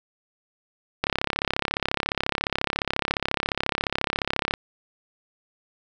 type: click train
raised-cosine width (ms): 0.3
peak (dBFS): -6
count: 121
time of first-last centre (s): 1.04-4.539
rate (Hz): 34.3
effects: none